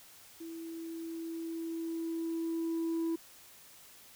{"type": "tone with level ramp", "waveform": "sine", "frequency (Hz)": 329.6, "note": "E4", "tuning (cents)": 0, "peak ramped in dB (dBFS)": [-41, -27], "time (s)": [0.4, 3.16], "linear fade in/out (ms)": 10, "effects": ["tanh soft clip ceiling -29 dBFS", "white hiss -56 dBFS RMS until 4.15 s"]}